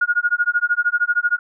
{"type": "tone with tremolo", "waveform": "sine", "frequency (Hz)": 1435, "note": "F6", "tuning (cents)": 47, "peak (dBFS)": -12, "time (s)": [0.01, 1.39], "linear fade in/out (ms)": 5, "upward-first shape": "sine", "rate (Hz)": 13, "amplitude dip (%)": 100, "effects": []}